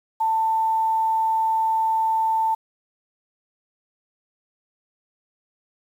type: tone with quantisation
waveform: sine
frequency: 890 Hz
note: A5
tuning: 20 cents sharp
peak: -18 dBFS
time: 0.2-2.55 s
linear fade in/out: 10 ms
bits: 8
effects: none